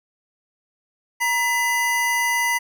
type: tone pair together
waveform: square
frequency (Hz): 946.7 / 2006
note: A#5 / B6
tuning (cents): +26 / +26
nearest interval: octave + minor second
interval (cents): 1300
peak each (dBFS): -24 / -21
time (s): 1.2-2.59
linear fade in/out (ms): 20
effects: none